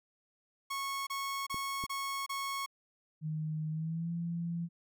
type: tone bursts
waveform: sawtooth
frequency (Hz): 1100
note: C#6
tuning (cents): -14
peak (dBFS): -31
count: 5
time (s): 0.7-2.662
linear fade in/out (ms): 10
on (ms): 370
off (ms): 28
type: clicks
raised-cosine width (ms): 3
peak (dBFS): -30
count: 2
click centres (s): 1.544 / 1.839
type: tone with pitch glide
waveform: sine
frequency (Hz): 155.56 to 169.64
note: D#3 to E3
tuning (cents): 0 to +50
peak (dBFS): -33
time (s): 3.21-4.69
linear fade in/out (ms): 50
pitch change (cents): +150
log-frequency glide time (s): 3.7-4.11
effects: none